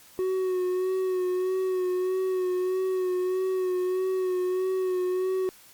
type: tone with vibrato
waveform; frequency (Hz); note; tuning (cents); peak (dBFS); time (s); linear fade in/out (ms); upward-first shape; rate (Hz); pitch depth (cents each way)
triangle; 370; F#4; 0; -22; 0.19-5.49; 0; sine; 1.6; 29
effects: white hiss -53 dBFS RMS until 5.73 s + Opus 48 kbps